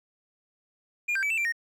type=tone with pitch steps; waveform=triangle; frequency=2417 / 1572 / 2299 / 2664 / 2355 / 1856 Hz; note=D7 / G6 / D7 / E7 / D7 / A#6; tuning=+49 / +4 / -37 / +18 / +4 / -8 cents; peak=-23 dBFS; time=1.08-1.524 s; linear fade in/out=10 ms; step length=74 ms; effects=none